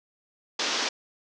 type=band-pass noise; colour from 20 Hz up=white; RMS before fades=-28 dBFS; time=0.59-0.89 s; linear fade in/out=5 ms; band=220 to 6100 Hz; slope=48 dB/octave; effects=none